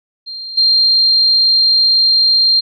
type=tone with level steps; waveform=sine; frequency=4186 Hz; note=C8; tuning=in tune; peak=-24 / -8 dBFS; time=0.26-2.61 s; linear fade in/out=20 ms; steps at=0.57 s; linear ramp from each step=10 ms; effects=none